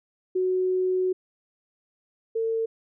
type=tone pair in turn; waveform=sine; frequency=370 / 450.8 Hz; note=F#4 / A4; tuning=0 / +42 cents; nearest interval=minor third; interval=342 cents; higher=second; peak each=-21 / -23 dBFS; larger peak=first; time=0.35-1.13 / 2.35-2.66 s; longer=first; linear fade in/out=10 ms; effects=none